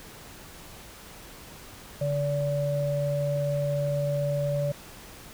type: tone pair together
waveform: sine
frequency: 143.9 / 576 Hz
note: D3 / D5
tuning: -35 / -34 cents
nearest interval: 2 octaves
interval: 2401 cents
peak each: -27 dBFS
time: 2.01-4.72 s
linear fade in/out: 5 ms
effects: pink hiss -46 dBFS RMS until 5.33 s